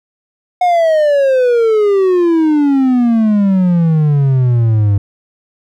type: exponential sweep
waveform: triangle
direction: down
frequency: 730 to 98.5 Hz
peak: -6 dBFS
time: 0.61-4.98 s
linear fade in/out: 5 ms
effects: none